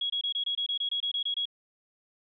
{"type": "tone bursts", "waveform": "sine", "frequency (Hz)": 3322, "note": "G#7", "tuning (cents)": 0, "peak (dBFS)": -27, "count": 13, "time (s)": [0.01, 1.455], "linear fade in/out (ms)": 5, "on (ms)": 89, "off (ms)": 24, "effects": []}